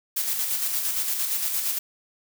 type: noise with tremolo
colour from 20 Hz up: blue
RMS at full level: -25 dBFS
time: 0.16-1.79 s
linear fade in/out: 10 ms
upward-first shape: square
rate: 8.7 Hz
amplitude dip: 35%
effects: none

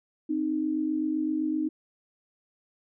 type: tone pair together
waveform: sine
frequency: 261.6 / 309.4 Hz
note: C4 / D#4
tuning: 0 / -10 cents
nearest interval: minor third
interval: 290 cents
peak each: -31 / -26 dBFS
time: 0.29-1.69 s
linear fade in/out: 10 ms
effects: none

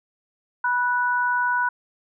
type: tone pair together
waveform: sine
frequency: 979.3 / 1480 Hz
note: B5 / F#6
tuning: -15 / 0 cents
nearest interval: perfect fifth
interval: 715 cents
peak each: -22 dBFS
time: 0.64-1.69 s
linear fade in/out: 5 ms
effects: none

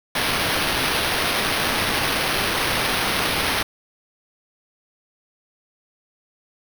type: noise with sample-and-hold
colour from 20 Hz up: violet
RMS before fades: -22 dBFS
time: 0.15-3.63 s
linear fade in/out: 5 ms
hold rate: 7350 Hz
effects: none

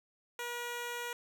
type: tone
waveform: 10% pulse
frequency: 480 Hz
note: B4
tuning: 49 cents flat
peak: -29 dBFS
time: 0.39-1.13 s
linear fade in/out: 2 ms
effects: none

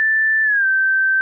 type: tone with pitch glide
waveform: sine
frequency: 1764 to 1553.5 Hz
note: A6 to G6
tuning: +4 to -16 cents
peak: -13 dBFS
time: 0-1.21 s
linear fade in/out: 0 ms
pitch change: -220 cents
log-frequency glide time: 0.44-0.66 s
effects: none

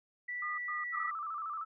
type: tone with pitch glide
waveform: sine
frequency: 1964 to 1949.3 Hz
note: B6 to B6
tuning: -10 to -23 cents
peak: -36 dBFS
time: 0.28-1.11 s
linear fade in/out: 10 ms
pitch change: -13 cents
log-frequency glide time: 0.47-0.92 s
type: tone bursts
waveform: sine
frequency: 1221 Hz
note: D#6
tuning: 33 cents flat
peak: -37 dBFS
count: 3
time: 0.42-1.1 s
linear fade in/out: 5 ms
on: 160 ms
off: 100 ms
type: tone with vibrato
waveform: sine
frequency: 1244.5 Hz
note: D#6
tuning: in tune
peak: -36 dBFS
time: 0.92-1.65 s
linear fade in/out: 20 ms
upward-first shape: square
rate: 13 Hz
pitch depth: 86 cents each way
effects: none

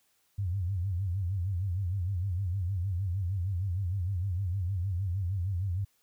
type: tone with vibrato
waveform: sine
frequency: 93 Hz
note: F#2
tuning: 9 cents sharp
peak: -28 dBFS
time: 0.38-5.85 s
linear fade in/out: 10 ms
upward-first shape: sine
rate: 6.5 Hz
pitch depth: 150 cents each way
effects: white hiss -71 dBFS RMS until 6.02 s

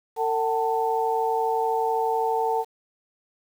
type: tone cluster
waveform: sine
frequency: 451.9 / 756 / 888 Hz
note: A4 / F#5 / A5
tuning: +46 / +37 / +16 cents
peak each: -25 / -27 / -25 dBFS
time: 0.16-2.65 s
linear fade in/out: 50 ms
effects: 8-bit

